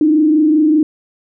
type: tone with frequency modulation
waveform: sine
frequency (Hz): 307.5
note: D#4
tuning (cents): -20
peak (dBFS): -8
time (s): 0.01-0.83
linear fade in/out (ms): 2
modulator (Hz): 25.1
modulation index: 0.58
effects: none